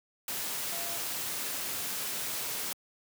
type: tone in noise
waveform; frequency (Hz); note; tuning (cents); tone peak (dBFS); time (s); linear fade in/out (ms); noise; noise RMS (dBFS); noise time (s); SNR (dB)
sine; 683; F5; -39; -43; 0.72-0.97; 2; white; -35; 0.28-2.73; -11
effects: high-pass 100 Hz 12 dB/octave